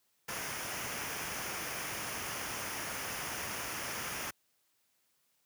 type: noise with comb filter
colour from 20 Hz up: pink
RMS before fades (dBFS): -39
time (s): 0.28-4.31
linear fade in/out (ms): 10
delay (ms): 0.25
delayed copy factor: -0.6
effects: white hiss -75 dBFS RMS until 5.45 s + high-pass 80 Hz 12 dB/octave